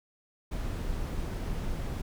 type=noise; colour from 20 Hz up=brown; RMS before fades=-33 dBFS; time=0.51-2.02 s; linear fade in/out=10 ms; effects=none